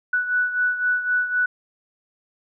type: beating tone pair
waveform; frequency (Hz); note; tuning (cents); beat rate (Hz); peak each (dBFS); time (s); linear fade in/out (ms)
sine; 1480 / 1483.9; F#6 / F#6; 0 / +5; 3.9; -20 / -26; 0.13-1.46; 5
effects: none